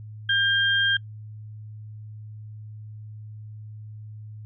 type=tone pair together; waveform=sine; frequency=1598 / 3199 Hz; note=G6 / G7; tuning=+33 / +34 cents; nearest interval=octave; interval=1201 cents; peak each=-21 / -22 dBFS; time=0.29-0.97 s; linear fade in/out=5 ms; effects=noise-tail reverb RT60 0.1 s tail -24 dB re dry + added 107 Hz sine -37 dBFS peak until 4.45 s